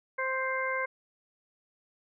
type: harmonic tone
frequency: 524 Hz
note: C5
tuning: 2 cents sharp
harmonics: 1 / 2 / 3 / 4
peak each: -34 / -34 / -34 / -34 dBFS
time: 0.18-0.86 s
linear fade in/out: 10 ms
effects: none